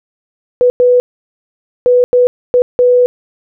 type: tone bursts at uneven times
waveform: sine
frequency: 493.9 Hz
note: B4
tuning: in tune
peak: -5 dBFS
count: 6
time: 0.61-0.7 / 0.8-1 / 1.86-2.04 / 2.13-2.27 / 2.54-2.62 / 2.79-3.06 s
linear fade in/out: 0 ms
effects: none